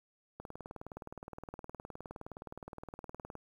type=click train; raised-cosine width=1 ms; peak=-30 dBFS; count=58; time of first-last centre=0.4-3.353 s; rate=19.3 Hz; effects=10-bit